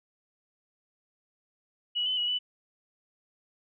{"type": "tone with pitch steps", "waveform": "sine", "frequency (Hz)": [2927, 3029, 2917, 2979], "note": ["F#7", "F#7", "F#7", "F#7"], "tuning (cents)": [-19, 40, -25, 11], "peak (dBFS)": -26, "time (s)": [1.95, 2.39], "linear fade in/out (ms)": 20, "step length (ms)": 110, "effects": []}